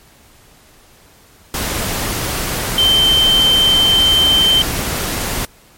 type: tone in noise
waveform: sine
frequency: 3111 Hz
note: G7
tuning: 14 cents flat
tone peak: -9 dBFS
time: 2.78-4.62 s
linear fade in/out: 2 ms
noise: pink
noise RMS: -20 dBFS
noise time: 1.54-5.45 s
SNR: +8 dB
effects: pink hiss -47 dBFS RMS until 5.77 s + MP3 64 kbps